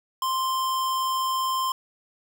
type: tone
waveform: square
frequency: 1046.5 Hz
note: C6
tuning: in tune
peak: -24 dBFS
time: 0.22-1.72 s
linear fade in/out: 2 ms
effects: none